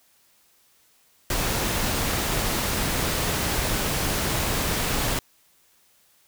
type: noise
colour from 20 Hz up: pink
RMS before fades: -25 dBFS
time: 1.3-5.19 s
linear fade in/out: 2 ms
effects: white hiss -61 dBFS RMS until 6.27 s